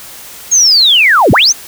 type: linear two-way sweep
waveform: sine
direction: down then up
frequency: 6645 to 66.3 to 6645 Hz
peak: -4 dBFS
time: 0.51-1.53 s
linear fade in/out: 20 ms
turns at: 1.32 s
effects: white hiss -31 dBFS RMS until 1.67 s